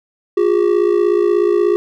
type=ring-modulated tone; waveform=triangle; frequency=382.1 Hz; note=G4; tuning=44 cents flat; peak=-6 dBFS; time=0.37-1.76 s; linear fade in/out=0 ms; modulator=28.3 Hz; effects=none